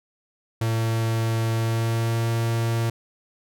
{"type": "tone with pitch glide", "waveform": "45% pulse", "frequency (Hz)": [113.3, 115.28], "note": ["A#2", "A#2"], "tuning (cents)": [-49, -19], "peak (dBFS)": -21, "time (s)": [0.61, 2.9], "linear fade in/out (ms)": 5, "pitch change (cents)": 30, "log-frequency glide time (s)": [1.52, 2.28], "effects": []}